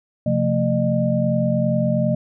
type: tone cluster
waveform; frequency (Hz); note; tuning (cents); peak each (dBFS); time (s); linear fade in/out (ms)
sine; 131.4 / 174 / 223.8 / 606; C3 / F3 / A3 / D#5; +8 / -6 / +30 / -46; -22; 0.26-2.15; 5
effects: none